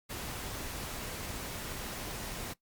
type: noise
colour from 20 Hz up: pink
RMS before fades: -40 dBFS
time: 0.09-2.54 s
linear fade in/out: 20 ms
effects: noise-tail reverb RT60 0.1 s tail -18 dB re dry + Opus 48 kbps